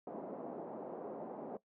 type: band-pass noise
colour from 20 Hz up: white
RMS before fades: -45 dBFS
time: 0.07-1.57 s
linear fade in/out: 2 ms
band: 200 to 700 Hz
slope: 24 dB/octave
effects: noise-tail reverb RT60 0.1 s tail -18 dB re dry